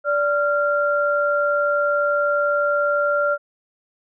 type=tone pair together; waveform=sine; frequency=582 / 1384.2 Hz; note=D5 / F6; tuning=-16 / -16 cents; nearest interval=octave + minor third; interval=1500 cents; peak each=-19 / -20 dBFS; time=0.04-3.38 s; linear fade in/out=50 ms; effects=none